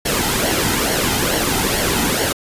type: noise with flanger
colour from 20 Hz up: pink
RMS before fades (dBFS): -18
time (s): 0.05-2.33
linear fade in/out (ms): 10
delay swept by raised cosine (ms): 0.8 to 1.8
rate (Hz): 2.3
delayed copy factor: -0.6
effects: resampled to 32000 Hz